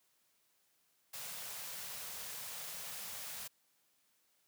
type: band-stop noise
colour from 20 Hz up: white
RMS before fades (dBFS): -45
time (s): 1.13-3.48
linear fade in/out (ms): 10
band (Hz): 220 to 440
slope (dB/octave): 48
effects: white hiss -75 dBFS RMS until 4.47 s + high-pass 100 Hz 12 dB/octave

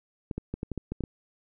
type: clicks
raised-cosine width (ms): 3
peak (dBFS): -19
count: 9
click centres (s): 0.312 / 0.38 / 0.54 / 0.631 / 0.717 / 0.777 / 0.92 / 1.007 / 1.038
effects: none

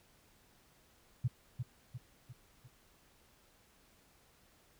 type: tone with echo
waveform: sine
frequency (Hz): 123.47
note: B2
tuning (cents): 0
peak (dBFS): -28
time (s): 1.24-1.28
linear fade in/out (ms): 10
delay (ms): 350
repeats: 4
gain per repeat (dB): -6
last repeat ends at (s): 2.68
effects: pink hiss -67 dBFS RMS until 4.79 s

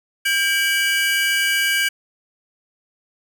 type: tone cluster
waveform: 45% pulse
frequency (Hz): 1599 / 2302 / 2934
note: G6 / D7 / F#7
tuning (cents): +34 / -35 / -15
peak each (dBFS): -20 / -22 / -22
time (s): 0.25-1.89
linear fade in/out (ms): 10
effects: none

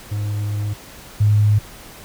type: tone pair in turn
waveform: triangle / sine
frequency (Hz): 103.83 / 104.79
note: G#2 / G#2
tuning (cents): 0 / +16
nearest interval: unison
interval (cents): 16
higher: second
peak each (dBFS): -18 / -11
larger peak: second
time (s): 0.11-0.74 / 1.2-1.59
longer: first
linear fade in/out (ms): 10
effects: pink hiss -40 dBFS RMS until 2.04 s

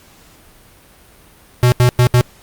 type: tone bursts at uneven times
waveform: square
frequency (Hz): 123.47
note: B2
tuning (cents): 0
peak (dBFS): -8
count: 4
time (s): 1.63-1.72 / 1.8-1.89 / 1.99-2.07 / 2.14-2.21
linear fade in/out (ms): 0
effects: pink hiss -46 dBFS RMS until 2.42 s + Opus 48 kbps

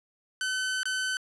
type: tone with dropouts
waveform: sawtooth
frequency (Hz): 1520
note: F#6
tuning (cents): +46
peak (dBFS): -24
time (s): 0.41-1.17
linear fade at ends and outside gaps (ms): 1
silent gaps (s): 0.832-0.855
effects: resampled to 24000 Hz

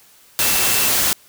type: tone in noise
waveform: sine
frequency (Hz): 2674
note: E7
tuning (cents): +24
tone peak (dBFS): -27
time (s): 0.4-0.88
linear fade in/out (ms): 0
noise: white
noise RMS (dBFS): -17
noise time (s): 0.39-1.13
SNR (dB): -13
effects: white hiss -50 dBFS RMS until 1.28 s

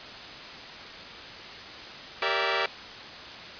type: chord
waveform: 10% pulse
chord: E half-diminished seventh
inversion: first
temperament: equal with one note detuned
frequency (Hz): 392 / 466.2 / 576.9 / 659.3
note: G4 / Bb4 / D5 / E5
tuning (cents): 0 / 0 / -31 / 0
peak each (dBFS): -22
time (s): 2.22-2.66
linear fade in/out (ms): 2
effects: white hiss -41 dBFS RMS until 3.59 s + resampled to 11025 Hz

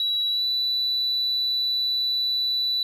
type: tone with pitch glide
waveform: sine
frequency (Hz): 3905 to 3966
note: B7 to B7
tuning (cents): -20 to +7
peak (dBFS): -20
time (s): 0-2.83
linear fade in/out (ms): 2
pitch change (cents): +27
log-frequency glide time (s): 0.29-0.44
effects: tanh soft clip ceiling -18 dBFS + 10-bit

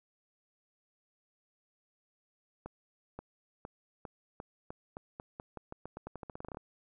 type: accelerating click train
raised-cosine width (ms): 1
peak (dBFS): -28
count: 24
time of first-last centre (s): 2.66-6.571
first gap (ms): 530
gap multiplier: 0.87
effects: none

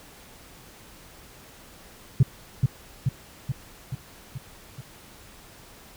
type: tone with echo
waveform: sine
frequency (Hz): 130.81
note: C3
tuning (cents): 0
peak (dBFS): -10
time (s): 2.2-2.23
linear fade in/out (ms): 5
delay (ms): 430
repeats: 6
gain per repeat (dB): -4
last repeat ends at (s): 4.81
effects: tanh soft clip ceiling -10 dBFS + pink hiss -49 dBFS RMS until 5.96 s

